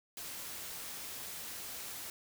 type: noise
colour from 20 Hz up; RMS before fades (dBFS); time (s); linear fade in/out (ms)
white; -44; 0.17-2.1; 2
effects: none